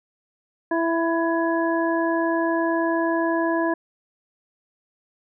harmonic tone with a mistuned harmonic, 331.5 Hz, E4, 10 cents sharp, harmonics 1 / 2 / 3 / 5, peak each -22 / -25 / -27 / -29 dBFS, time 0.71-3.74 s, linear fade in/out 5 ms, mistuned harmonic 5, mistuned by +19 cents, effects none

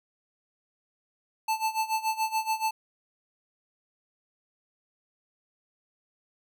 square tone with tremolo, 880 Hz, A5, in tune, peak -24 dBFS, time 1.48-2.71 s, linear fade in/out 5 ms, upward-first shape sine, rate 7 Hz, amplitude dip 85%, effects none

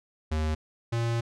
square tone pair in turn, 77.78 / 116.54 Hz, D#2 / A#2, 0 / 0 cents, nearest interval perfect fifth, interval 700 cents, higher second, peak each -26 dBFS, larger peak neither, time 0.31-0.55 / 0.92-1.21 s, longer second, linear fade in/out 10 ms, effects low-pass 7000 Hz 12 dB/octave

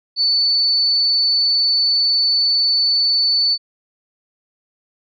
sine tone, 4489 Hz, C#8, 21 cents sharp, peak -13 dBFS, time 0.16-3.58 s, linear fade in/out 50 ms, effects none

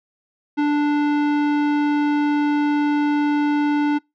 sine tone with tanh clipping, 293.7 Hz, D4, in tune, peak -18 dBFS, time 0.57-3.99 s, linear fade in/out 20 ms, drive 17 dB, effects noise-tail reverb RT60 0.2 s tail -25 dB re dry

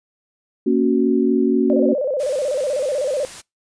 sine chord, F# major, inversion first, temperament equal, 233.1 / 277.2 / 370 Hz, A#3 / C#4 / F#4, 0 / 0 / 0 cents, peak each -18 dBFS, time 0.66-1.94 s, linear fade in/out 10 ms
sine tone with vibrato, 552 Hz, C#5, 7 cents flat, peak -18 dBFS, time 1.7-3.25 s, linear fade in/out 0 ms, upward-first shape square, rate 16 Hz, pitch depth 120 cents each way
white noise, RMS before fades -36 dBFS, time 2.19-3.42 s, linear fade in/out 20 ms
effects noise-tail reverb RT60 0.2 s tail -25 dB re dry + resampled to 22050 Hz

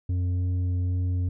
sine tone with tanh clipping, 90.2 Hz, F#2, 44 cents flat, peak -24 dBFS, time 0.09-1.29 s, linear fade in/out 5 ms, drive 6 dB, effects none

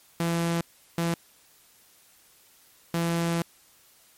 sawtooth tone bursts at uneven times, 168.6 Hz, E3, 39 cents sharp, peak -20 dBFS, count 3, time 0.2-0.61 / 0.98-1.14 / 2.94-3.42 s, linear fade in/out 2 ms, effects white hiss -58 dBFS RMS until 4.17 s + MP3 64 kbps

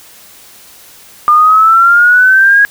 sine exponential sweep, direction up, 1200 to 1656 Hz, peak -3 dBFS, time 1.28-2.65 s, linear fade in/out 0 ms, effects white hiss -38 dBFS RMS until 2.7 s

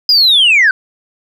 sine linear sweep, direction down, 5020 to 1480 Hz, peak -4 dBFS, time 0.09-0.71 s, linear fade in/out 2 ms, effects tanh soft clip ceiling -3 dBFS

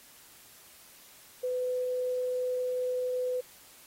sine tone, 502 Hz, B4, 28 cents sharp, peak -28 dBFS, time 1.43-3.41 s, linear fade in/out 10 ms, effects white hiss -55 dBFS RMS until 3.86 s + AAC 48 kbps

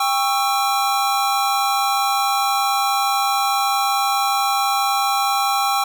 square chord, C# diminished, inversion second, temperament just, 798.3 / 1108.7 / 1330.5 Hz, G5 / C#6 / E6, +31 / 0 / +16 cents, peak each -20 / -24 / -24 dBFS, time 0-5.84 s, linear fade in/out 5 ms, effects none

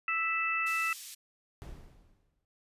harmonic tone, 659.3 Hz, E5, in tune, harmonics 2 / 3 / 4, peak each -33 / -35 / -31 dBFS, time 0.08-0.93 s, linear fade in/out 2 ms
white band-pass noise, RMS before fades -46 dBFS, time 0.66-1.15 s, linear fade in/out 10 ms, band 3300 to 11000 Hz, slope 12 dB/octave
brown noise with exponential decay, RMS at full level -41 dBFS, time 1.62-2.45 s, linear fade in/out 0 ms, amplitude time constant 180 ms
effects resampled to 32000 Hz

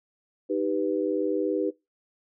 sine chord, Eb augmented, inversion none, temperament equal, 311.1 / 392 / 493.9 Hz, Eb4 / G4 / B4, 0 / 0 / 0 cents, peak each -28 dBFS, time 0.49-1.71 s, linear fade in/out 20 ms, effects noise-tail reverb RT60 0.2 s tail -20 dB re dry

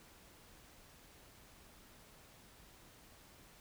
silence, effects pink hiss -61 dBFS RMS until 3.6 s

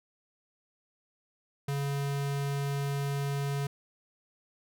square tone, 140.6 Hz, C#3, 25 cents sharp, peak -30 dBFS, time 1.68-3.67 s, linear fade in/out 5 ms, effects none

